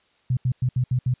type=tone bursts at uneven times; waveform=sine; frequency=125.8 Hz; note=B2; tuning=32 cents sharp; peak=-18 dBFS; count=6; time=0.3-0.37 / 0.45-0.52 / 0.62-0.69 / 0.76-0.84 / 0.91-0.99 / 1.06-1.14 s; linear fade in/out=5 ms; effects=white hiss -63 dBFS RMS until 1.2 s + resampled to 8000 Hz